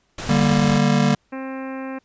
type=noise; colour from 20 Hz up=pink; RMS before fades=-30 dBFS; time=0.18-0.78 s; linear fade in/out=5 ms
type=chord; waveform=square; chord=G minor; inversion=second; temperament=just; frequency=147 / 196 / 235.2 Hz; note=D3 / G3 / Bb3; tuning=+2 / 0 / +16 cents; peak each=-20 dBFS; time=0.29-1.15 s; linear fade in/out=5 ms
type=harmonic tone; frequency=265 Hz; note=C4; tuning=22 cents sharp; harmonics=1 / 2 / 3 / 4 / 5 / 6 / 7 / 8 / 9 / 10; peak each=-29 / -34 / -39 / -39 / -45 / -42 / -44 / -50 / -45 / -50 dBFS; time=1.32-1.99 s; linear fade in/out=10 ms
effects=pink hiss -65 dBFS RMS until 2.04 s + resampled to 16000 Hz